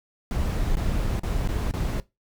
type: noise with dropouts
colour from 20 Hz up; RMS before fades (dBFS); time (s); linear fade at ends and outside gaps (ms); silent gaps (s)
brown; -25; 0.31-2; 0; 0.754-0.77 / 1.195-1.234 / 1.474-1.488 / 1.712-1.738
effects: noise-tail reverb RT60 0.2 s tail -19 dB re dry